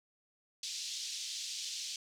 white band-pass noise, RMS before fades -41 dBFS, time 0.63-1.96 s, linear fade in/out 2 ms, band 3200 to 6300 Hz, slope 24 dB/octave, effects none

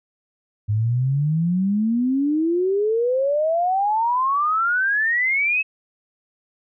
sine exponential sweep, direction up, 102.5 to 2610 Hz, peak -17 dBFS, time 0.68-5.63 s, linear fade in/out 20 ms, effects none

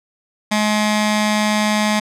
15% pulse tone with notch filter, 211.9 Hz, G#3, 35 cents sharp, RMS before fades -17 dBFS, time 0.51-2 s, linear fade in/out 10 ms, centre 430 Hz, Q 0.68, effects low-pass 9000 Hz 12 dB/octave

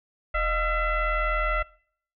sine tone with frequency modulation, 700 Hz, F5, 4 cents sharp, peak -22 dBFS, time 0.34-1.63 s, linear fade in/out 10 ms, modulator 658 Hz, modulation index 2.2, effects noise-tail reverb RT60 0.6 s tail -24 dB re dry

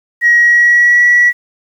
sine tone with pitch glide, 1900 to 1938.8 Hz, A#6 to B6, +33 to -32 cents, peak -4 dBFS, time 0.21-1.33 s, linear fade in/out 50 ms, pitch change +35 cents, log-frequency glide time 0.38-1.05 s, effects tanh soft clip ceiling -1 dBFS + 7-bit

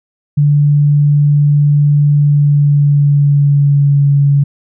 sine tone with pitch glide, 145.9 to 141.66 Hz, D3 to C#3, -11 to +38 cents, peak -6 dBFS, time 0.37-4.44 s, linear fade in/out 10 ms, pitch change -51 cents, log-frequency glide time 2.14-4.07 s, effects none

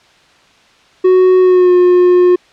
triangle tone with pitch glide, 370 to 358.6 Hz, F#4 to F4, 0 to +46 cents, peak -3 dBFS, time 1.04-2.36 s, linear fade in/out 10 ms, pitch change -54 cents, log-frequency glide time 1.4-1.74 s, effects white hiss -47 dBFS RMS until 2.52 s + low-pass 4000 Hz 12 dB/octave

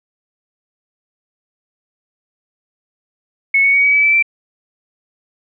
sine tone with pitch steps, 2200 / 2223 / 2246 / 2270 / 2293 / 2317 / 2342 Hz, C#7 / C#7 / C#7 / C#7 / D7 / D7 / D7, -14 / +4 / +22 / +41 / -42 / -24 / -5 cents, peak -9 dBFS, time 3.54-4.226 s, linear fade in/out 5 ms, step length 98 ms, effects none

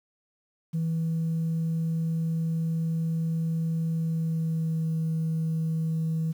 sine tone with pitch glide, 163.2 to 160.95 Hz, E3 to E3, -17 to -41 cents, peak -23 dBFS, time 0.73-6.33 s, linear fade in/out 20 ms, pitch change -24 cents, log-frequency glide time 3.92-4.85 s, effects tanh soft clip ceiling -22 dBFS + 9-bit

